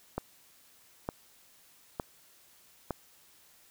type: click train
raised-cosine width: 1 ms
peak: -18 dBFS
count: 4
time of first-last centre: 0.18-2.907 s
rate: 1.1 Hz
effects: white hiss -61 dBFS RMS until 3.7 s

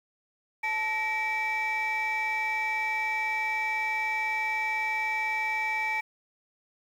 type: tone cluster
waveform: sine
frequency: 874 / 1884 / 2312 Hz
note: A5 / A#6 / D7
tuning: -12 / +18 / -28 cents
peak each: -30 / -34 / -27 dBFS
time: 0.63-6.01 s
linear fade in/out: 10 ms
effects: tanh soft clip ceiling -22 dBFS + 9-bit

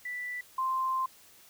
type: tone pair in turn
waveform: sine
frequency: 1974 / 1045.7 Hz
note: B6 / C6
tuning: -1 / -1 cents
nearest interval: major seventh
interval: 1100 cents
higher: first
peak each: -34 / -27 dBFS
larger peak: second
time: 0.05-0.41 / 0.58-1.06 s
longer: second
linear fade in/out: 5 ms
effects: white hiss -57 dBFS RMS until 1.49 s

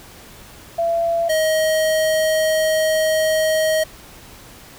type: tone pair in turn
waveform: sine / square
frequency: 674 / 630 Hz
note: E5 / D#5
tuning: +38 / +21 cents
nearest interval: minor second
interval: 117 cents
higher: first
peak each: -16 dBFS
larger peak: neither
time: 0.78-1.29 / 1.29-3.84 s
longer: second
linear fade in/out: 10 ms
effects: pink hiss -42 dBFS RMS until 4.78 s

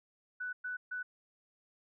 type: tone bursts at uneven times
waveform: sine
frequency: 1489 Hz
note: F#6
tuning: 11 cents sharp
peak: -36 dBFS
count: 3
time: 0.4-0.53 / 0.64-0.77 / 0.91-1.03 s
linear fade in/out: 10 ms
effects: none

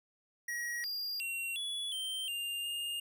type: tone with pitch steps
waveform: square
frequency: 1903 / 4810 / 2742 / 3401 / 3129 / 2801 / 2825 Hz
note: A#6 / D8 / F7 / G#7 / G7 / F7 / F7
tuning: +35 / +41 / -32 / +40 / -4 / +4 / +19 cents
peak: -36 dBFS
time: 0.48-3 s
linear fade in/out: 5 ms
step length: 360 ms
effects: none

